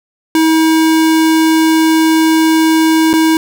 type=tone with dropouts; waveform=square; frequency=320.1 Hz; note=D#4; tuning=49 cents sharp; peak=-8 dBFS; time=0.35-3.37 s; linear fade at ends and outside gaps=1 ms; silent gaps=3.131-3.137 s; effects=none